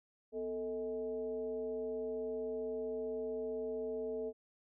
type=tone with frequency modulation; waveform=sine; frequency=442.2 Hz; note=A4; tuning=9 cents sharp; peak=-36 dBFS; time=0.32-4.33 s; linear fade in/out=50 ms; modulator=192 Hz; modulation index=0.67; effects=none